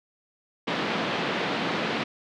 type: band-pass noise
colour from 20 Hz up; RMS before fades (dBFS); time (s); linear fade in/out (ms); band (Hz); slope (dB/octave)
pink; -28; 0.67-2.04; 10; 170 to 3800; 24
effects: none